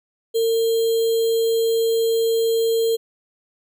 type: tone with sample-and-hold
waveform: sine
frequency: 454.4 Hz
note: A#4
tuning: 44 cents flat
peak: -16 dBFS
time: 0.34-2.97 s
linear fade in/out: 20 ms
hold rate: 3675 Hz
effects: none